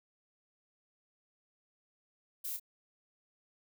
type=noise with echo; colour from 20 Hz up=violet; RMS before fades=-39 dBFS; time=2.44-2.57 s; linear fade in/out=10 ms; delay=28 ms; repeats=1; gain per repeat=-8 dB; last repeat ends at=2.598 s; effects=none